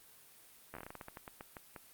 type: slowing click train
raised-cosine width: 0.5 ms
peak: -30 dBFS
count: 16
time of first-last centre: 0.74-1.762 s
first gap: 12 ms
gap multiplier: 1.22
effects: white hiss -60 dBFS RMS until 1.93 s + Opus 32 kbps